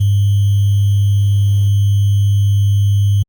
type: tone with sample-and-hold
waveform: sine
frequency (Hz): 100.5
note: G2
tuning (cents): +44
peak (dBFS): -9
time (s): 0-3.23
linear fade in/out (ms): 10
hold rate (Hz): 3150
effects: Opus 32 kbps